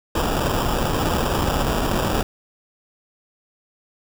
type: noise with sample-and-hold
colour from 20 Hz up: pink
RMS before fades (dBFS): -21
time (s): 0.15-2.23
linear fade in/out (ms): 5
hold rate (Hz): 2100
effects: none